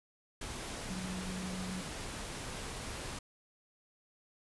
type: tone in noise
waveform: sine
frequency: 185 Hz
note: F#3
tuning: in tune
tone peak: -39 dBFS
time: 0.9-1.81 s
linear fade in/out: 5 ms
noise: pink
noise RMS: -42 dBFS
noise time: 0.41-3.19 s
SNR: 0 dB
effects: resampled to 24000 Hz